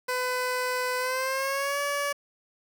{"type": "tone with pitch glide", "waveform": "15% pulse", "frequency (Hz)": [503, 571.2], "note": ["B4", "D5"], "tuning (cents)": [32, -48], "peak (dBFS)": -20, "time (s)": [0.08, 2.13], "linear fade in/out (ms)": 10, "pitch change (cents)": 220, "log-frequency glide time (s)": [0.98, 1.8], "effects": ["8-bit"]}